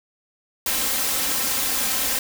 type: noise with comb filter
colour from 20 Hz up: white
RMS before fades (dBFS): -23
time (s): 0.66-2.19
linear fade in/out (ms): 2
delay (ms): 3.8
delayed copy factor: +0.7
effects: none